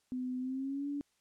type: tone with pitch glide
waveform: sine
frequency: 253.2 to 285.9 Hz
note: B3 to D4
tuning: +43 to -46 cents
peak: -34 dBFS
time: 0.12-1.01 s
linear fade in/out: 0 ms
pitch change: +211 cents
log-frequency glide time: 0.39-0.88 s
effects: white hiss -75 dBFS RMS until 1.2 s + low-pass 9000 Hz 12 dB/octave